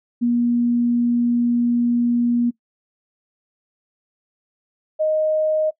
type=tone pair in turn; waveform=sine; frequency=239.2 / 621.8 Hz; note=A#3 / D#5; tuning=+45 / -1 cents; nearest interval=octave + perfect fourth; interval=1654 cents; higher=second; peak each=-15 / -16 dBFS; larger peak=first; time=0.21-2.51 / 4.99-5.71 s; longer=first; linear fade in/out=20 ms; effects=noise-tail reverb RT60 0.1 s tail -20 dB re dry